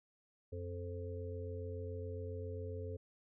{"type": "harmonic tone with a mistuned harmonic", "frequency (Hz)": 87.31, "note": "F2", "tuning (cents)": 0, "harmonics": [1, 3, 5, 6], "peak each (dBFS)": [-42, -53, -46, -50], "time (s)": [0.52, 2.97], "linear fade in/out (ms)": 10, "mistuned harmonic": 1, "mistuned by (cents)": 53, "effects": []}